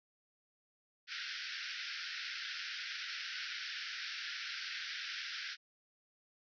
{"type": "band-pass noise", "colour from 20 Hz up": "pink", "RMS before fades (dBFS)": -43, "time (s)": [1.07, 5.57], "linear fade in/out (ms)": 50, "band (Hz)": [1400, 5600], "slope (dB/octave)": 96, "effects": []}